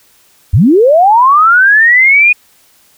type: linear sweep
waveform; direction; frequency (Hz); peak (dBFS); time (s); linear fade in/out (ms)
sine; up; 69.3 to 2483; -3; 0.53-2.33; 10
effects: white hiss -48 dBFS RMS until 2.97 s